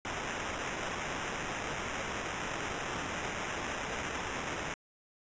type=noise with sample-and-hold; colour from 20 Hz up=white; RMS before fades=-37 dBFS; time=0.05-4.74 s; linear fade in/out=0 ms; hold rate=4410 Hz; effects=resampled to 16000 Hz